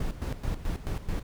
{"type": "noise with tremolo", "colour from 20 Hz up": "brown", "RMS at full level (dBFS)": -30, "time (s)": [0, 1.23], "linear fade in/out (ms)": 5, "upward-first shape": "square", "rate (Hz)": 4.6, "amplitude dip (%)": 70, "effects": []}